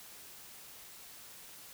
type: silence
effects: white hiss -52 dBFS RMS until 1.73 s